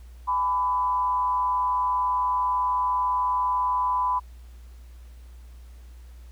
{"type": "tone with frequency modulation", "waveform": "sine", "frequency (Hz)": 1000, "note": "B5", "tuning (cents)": 21, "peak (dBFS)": -21, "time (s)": [0.27, 4.2], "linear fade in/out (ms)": 20, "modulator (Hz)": 166, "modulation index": 0.43, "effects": ["added 60 Hz sine -42 dBFS peak until 6.31 s", "pink hiss -60 dBFS RMS until 6.31 s"]}